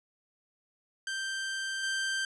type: tone with level steps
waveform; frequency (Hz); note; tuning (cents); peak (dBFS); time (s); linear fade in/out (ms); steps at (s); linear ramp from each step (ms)
sawtooth; 1568; G6; 0; -29 / -26; 1.07-2.25; 2; 1.83; 5
effects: resampled to 22050 Hz + 11-bit